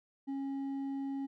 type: tone with hard clipping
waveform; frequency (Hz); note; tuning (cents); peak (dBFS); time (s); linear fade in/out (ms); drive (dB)
sine; 273.8; C#4; -21; -36; 0.27-1.27; 20; 4
effects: none